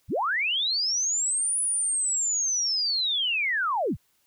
sine linear two-way sweep, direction up then down, 32.7 to 9956 to 32.7 Hz, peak -23 dBFS, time 0.08-3.97 s, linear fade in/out 50 ms, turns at 1.6 s, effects white hiss -68 dBFS RMS until 4.26 s

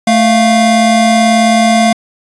square tone pair together, 220 / 698.5 Hz, A3 / F5, 0 / 0 cents, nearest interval octave + minor sixth, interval 2000 cents, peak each -10 dBFS, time 0.07-1.93 s, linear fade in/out 5 ms, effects resampled to 24000 Hz

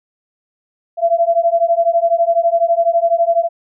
sine beating tone pair, 670 / 682 Hz, E5 / F5, +28 / -41 cents, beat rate 12 Hz, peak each -14 dBFS, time 0.97-3.49 s, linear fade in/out 50 ms, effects none

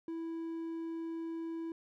triangle tone, 329.2 Hz, E4, 2 cents flat, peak -35 dBFS, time 0.08-1.72 s, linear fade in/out 2 ms, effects none

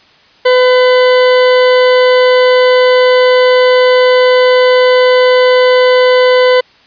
40% pulse tone, 504 Hz, B4, 35 cents sharp, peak -4 dBFS, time 0.45-6.61 s, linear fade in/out 10 ms, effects white hiss -45 dBFS RMS until 6.86 s + resampled to 11025 Hz

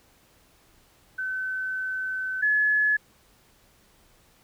sine tone pair in turn, 1523 / 1706.4 Hz, F#6 / G#6, +50 / +46 cents, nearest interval major second, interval 196 cents, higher second, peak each -27 / -19 dBFS, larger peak second, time 1.18-2.42 / 2.42-2.97 s, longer first, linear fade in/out 10 ms, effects pink hiss -60 dBFS RMS until 4.43 s

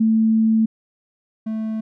sine / triangle tone pair in turn, 221.7 / 219.7 Hz, A3 / A3, +13 / -2 cents, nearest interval unison, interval 15 cents, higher first, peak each -13 / -20 dBFS, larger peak first, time 0-0.66 / 1.46-1.81 s, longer first, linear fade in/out 10 ms, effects none

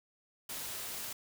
white noise, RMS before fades -41 dBFS, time 0.49-1.13 s, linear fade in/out 5 ms, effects none

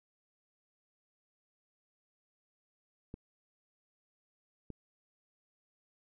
clicks, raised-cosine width 3 ms, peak -30 dBFS, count 2, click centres 3.141 / 4.703 s, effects none

